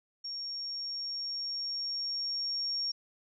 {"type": "tone with level ramp", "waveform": "sine", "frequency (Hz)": 5540, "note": "F8", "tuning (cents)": -15, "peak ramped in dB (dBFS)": [-36, -30], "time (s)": [0.24, 2.92], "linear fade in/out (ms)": 10, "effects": []}